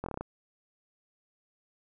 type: slowing click train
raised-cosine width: 1 ms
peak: -21 dBFS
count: 7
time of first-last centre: 0.04-0.21 s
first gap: 22 ms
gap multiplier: 1.1
effects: none